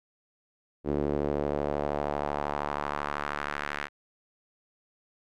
sawtooth tone with band-pass filter sweep, 72.8 Hz, D2, 15 cents flat, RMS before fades -31 dBFS, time 0.84-3.89 s, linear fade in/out 50 ms, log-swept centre 360 to 1800 Hz, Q 1.8, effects none

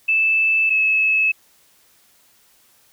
sine tone pair in turn, 2632 / 2593 Hz, E7 / E7, -3 / -29 cents, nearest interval unison, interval 26 cents, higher first, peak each -14 dBFS, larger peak neither, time 0.08-0.7 / 0.7-1.32 s, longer neither, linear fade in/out 10 ms, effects white hiss -56 dBFS RMS until 2.92 s

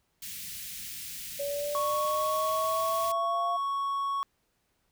white band-stop noise, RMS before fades -40 dBFS, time 0.22-3.12 s, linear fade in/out 5 ms, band 220 to 2000 Hz, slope 24 dB/octave
sine linear sweep, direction up, 565 to 698.5 Hz, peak -30 dBFS, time 1.39-3.57 s, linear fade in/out 10 ms
triangle tone, 1110 Hz, C#6, 2 cents sharp, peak -26 dBFS, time 1.75-4.23 s, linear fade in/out 0 ms
effects pink hiss -74 dBFS RMS until 4.91 s

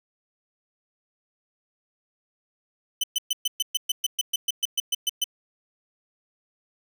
sawtooth tone bursts, 3027 Hz, F#7, 39 cents sharp, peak -18 dBFS, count 16, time 3.01-5.242 s, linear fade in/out 5 ms, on 27 ms, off 120 ms, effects none

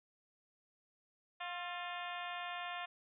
harmonic tone with a mistuned harmonic, 353.6 Hz, F4, 22 cents sharp, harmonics 2 / 3 / 4 / 5 / 6 / 7 / 8 / 9 / 10, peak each -45 / -47 / -50 / -48 / -53 / -50 / -52 / -55 / -54 dBFS, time 1.4-2.86 s, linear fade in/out 10 ms, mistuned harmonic 4, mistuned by -45 cents, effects none

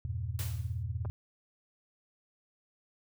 sine chord, E diminished, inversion none, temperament just, 82.41 / 98.89 / 118.67 Hz, E2 / G2 / Bb2, 0 / +16 / +31 cents, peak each -37 / -38 / -37 dBFS, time 0.05-1.1 s, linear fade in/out 0 ms
white noise with exponential decay, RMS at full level -39 dBFS, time 0.39-0.83 s, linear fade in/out 0 ms, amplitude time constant 95 ms
clicks, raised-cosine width 1 ms, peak -31 dBFS, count 2, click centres 1.05 / 1.055 s
effects none

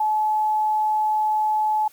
sine tone, 858 Hz, A5, 44 cents flat, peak -18 dBFS, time 0-1.88 s, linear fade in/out 5 ms, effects white hiss -53 dBFS RMS until 1.92 s

